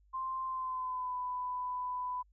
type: tone with pitch glide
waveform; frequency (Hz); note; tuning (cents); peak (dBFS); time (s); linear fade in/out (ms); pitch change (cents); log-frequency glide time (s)
sine; 1046.5 to 997.5; C6 to B5; 0 to +17; -34; 0.13-2.23; 20; -83; 0.45-1.16
effects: added 50 Hz sine -63 dBFS peak until 2.32 s

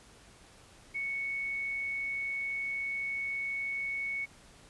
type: tone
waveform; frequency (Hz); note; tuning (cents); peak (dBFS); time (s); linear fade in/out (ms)
sine; 2217; C#7; 0; -32; 0.94-4.26; 20
effects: pink hiss -57 dBFS RMS until 4.69 s + resampled to 24000 Hz

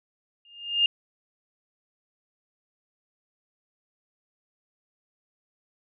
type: tone with exponential growth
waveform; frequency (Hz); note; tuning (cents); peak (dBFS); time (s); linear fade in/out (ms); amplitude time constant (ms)
sine; 2819; F7; +16; -15; 0.45-0.86; 2; 89
effects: none

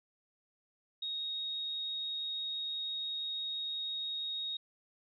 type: tone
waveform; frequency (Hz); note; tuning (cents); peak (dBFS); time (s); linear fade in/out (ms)
sine; 3751; A#7; +10; -35; 1.02-4.57; 5
effects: none

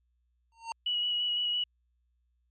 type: tone with exponential growth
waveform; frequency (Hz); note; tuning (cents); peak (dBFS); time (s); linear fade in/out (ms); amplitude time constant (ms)
square; 914; A#5; -34; -31; 0.52-0.72; 1; 43
type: tone with vibrato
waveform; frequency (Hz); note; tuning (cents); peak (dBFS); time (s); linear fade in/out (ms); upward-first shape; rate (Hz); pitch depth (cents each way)
sine; 2925; F#7; -21; -27; 0.86-1.64; 5; square; 5.9; 12
effects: added 60 Hz sine -70 dBFS peak until 2.5 s + MP3 32 kbps

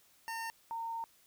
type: tone pair in turn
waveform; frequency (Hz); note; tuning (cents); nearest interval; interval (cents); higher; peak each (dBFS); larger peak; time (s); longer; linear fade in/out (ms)
25% pulse / sine; 910 / 915.1; A#5 / A#5; -42 / -32; unison; 10; second; -34 / -36; first; 0.28-0.5 / 0.71-1.04; second; 0
effects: white hiss -66 dBFS RMS until 1.26 s

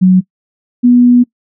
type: tone pair in turn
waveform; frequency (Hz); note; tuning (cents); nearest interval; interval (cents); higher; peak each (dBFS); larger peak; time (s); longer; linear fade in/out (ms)
sine; 185 / 244.5; F#3 / B3; 0 / -17; perfect fourth; 483; second; -3; neither; 0.01-0.21 / 0.83-1.24; second; 20
effects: noise-tail reverb RT60 0.1 s tail -22 dB re dry

